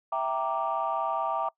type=chord; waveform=sine; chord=E half-diminished seventh; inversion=none; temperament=equal; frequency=659.3 / 784 / 932.3 / 1174.7 Hz; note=E5 / G5 / Bb5 / D6; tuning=0 / 0 / 0 / 0 cents; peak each=-31 dBFS; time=0.12-1.49 s; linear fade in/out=5 ms; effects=noise-tail reverb RT60 0.1 s tail -23 dB re dry + tanh soft clip ceiling -18 dBFS